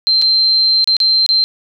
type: tone with dropouts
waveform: sine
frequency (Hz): 4131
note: C8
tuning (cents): -23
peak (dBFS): -9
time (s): 0.07-1.44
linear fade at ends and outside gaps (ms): 0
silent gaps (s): 0.216-0.222 / 0.843-0.875 / 0.967-1.002 / 1.263-1.29
effects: none